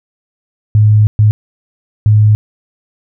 sine tone bursts at uneven times, 106.4 Hz, G#2, 42 cents sharp, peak -4 dBFS, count 3, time 0.75-1.07 / 1.19-1.31 / 2.06-2.35 s, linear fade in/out 0 ms, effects none

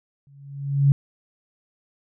sine tone with exponential growth, 140 Hz, C#3, 18 cents sharp, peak -10 dBFS, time 0.27-0.92 s, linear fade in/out 0 ms, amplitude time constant 140 ms, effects none

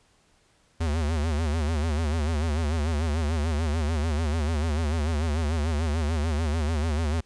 square tone with vibrato, 77.78 Hz, D#2, in tune, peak -24 dBFS, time 0.8-7.21 s, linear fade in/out 10 ms, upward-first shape sine, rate 6.8 Hz, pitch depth 130 cents each way, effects pink hiss -63 dBFS RMS until 7.25 s + resampled to 22050 Hz

